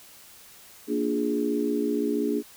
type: chord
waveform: sine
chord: Bb dominant seventh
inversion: none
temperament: equal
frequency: 233.1 / 293.7 / 349.2 / 415.3 Hz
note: Bb3 / D4 / F4 / Ab4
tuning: 0 / 0 / 0 / 0 cents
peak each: -29 / -27 / -33 / -28 dBFS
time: 0.87-2.43 s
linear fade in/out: 50 ms
effects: white hiss -50 dBFS RMS until 2.56 s